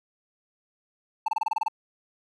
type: tone bursts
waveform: triangle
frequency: 878 Hz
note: A5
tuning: 4 cents flat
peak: -20 dBFS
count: 9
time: 1.26-1.683 s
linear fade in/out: 5 ms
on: 23 ms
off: 27 ms
effects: none